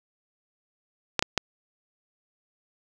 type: clicks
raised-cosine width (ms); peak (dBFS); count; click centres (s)
0.2; -4; 3; 1.193 / 1.225 / 1.377
effects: none